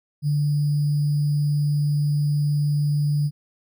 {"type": "tone with sample-and-hold", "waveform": "sine", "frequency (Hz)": 146.83, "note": "D3", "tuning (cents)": 0, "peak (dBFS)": -18, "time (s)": [0.22, 3.31], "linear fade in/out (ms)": 50, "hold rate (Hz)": 4900, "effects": []}